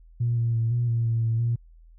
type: tone with pitch steps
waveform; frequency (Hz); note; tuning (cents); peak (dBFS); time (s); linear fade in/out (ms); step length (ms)
sine; 118.6 / 116.4 / 114.1 / 120 / 116 / 114.6 / 113.6 / 117.5; A#2 / A#2 / A#2 / B2 / A#2 / A#2 / A#2 / A#2; +30 / -2 / -37 / -49 / -8 / -29 / -44 / +14; -20; 0.2-1.56; 10; 170
effects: tanh soft clip ceiling -16 dBFS + added 41 Hz sine -48 dBFS peak until 1.98 s